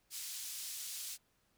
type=band-pass noise; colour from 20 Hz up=pink; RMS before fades=-44 dBFS; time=0.1-1.18 s; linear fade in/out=50 ms; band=4900 to 15000 Hz; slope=12 dB/octave; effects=pink hiss -75 dBFS RMS until 1.57 s